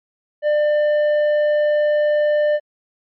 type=tone with tanh clipping; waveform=triangle; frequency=597 Hz; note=D5; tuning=28 cents sharp; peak=-15 dBFS; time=0.42-2.6 s; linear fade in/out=50 ms; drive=11 dB; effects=MP3 48 kbps